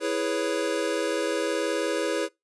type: chord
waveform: square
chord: C# minor seventh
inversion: first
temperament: equal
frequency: 329.6 / 415.3 / 493.9 / 554.4 Hz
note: E4 / G#4 / B4 / C#5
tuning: 0 / 0 / 0 / 0 cents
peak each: -31 dBFS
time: 0-2.29 s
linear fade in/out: 50 ms
effects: noise-tail reverb RT60 0.2 s tail -24 dB re dry + resampled to 24000 Hz